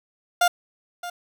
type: tone with echo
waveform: 30% pulse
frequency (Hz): 704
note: F5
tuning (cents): +14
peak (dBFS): -13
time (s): 0.41-0.48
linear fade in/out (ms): 5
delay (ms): 620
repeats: 1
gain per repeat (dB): -15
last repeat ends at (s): 1.1
effects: none